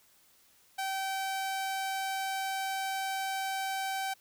sawtooth tone, 772 Hz, G5, 27 cents flat, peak -28 dBFS, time 0.78-4.14 s, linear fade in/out 10 ms, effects white hiss -64 dBFS RMS until 4.2 s

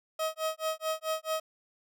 30% pulse tone with tremolo, 634 Hz, D#5, 32 cents sharp, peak -25 dBFS, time 0.19-1.4 s, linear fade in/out 5 ms, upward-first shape sine, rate 4.6 Hz, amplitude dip 100%, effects none

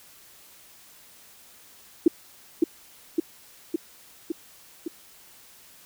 sine tone with echo, 329.7 Hz, E4, in tune, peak -11 dBFS, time 2.06-2.08 s, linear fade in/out 5 ms, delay 560 ms, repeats 5, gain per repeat -3 dB, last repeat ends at 4.88 s, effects white hiss -52 dBFS RMS until 5.85 s

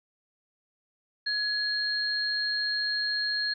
sine tone pair together, 1682 / 4238 Hz, G#6 / C8, +22 / +21 cents, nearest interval octave + major third, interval 1599 cents, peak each -30 / -28 dBFS, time 1.26-3.54 s, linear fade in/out 10 ms, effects none

